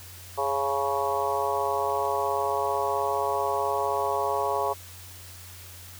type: harmonic tone with a mistuned harmonic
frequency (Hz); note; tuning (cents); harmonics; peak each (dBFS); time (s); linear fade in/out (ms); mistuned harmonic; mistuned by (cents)
138.59; C#3; 0; 3 / 4 / 5 / 6 / 7 / 8; -31 / -31 / -31 / -31 / -31 / -31; 0.37-4.74; 20; 6; +32
effects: added 90 Hz sine -46 dBFS peak until 5.99 s + white hiss -46 dBFS RMS until 5.99 s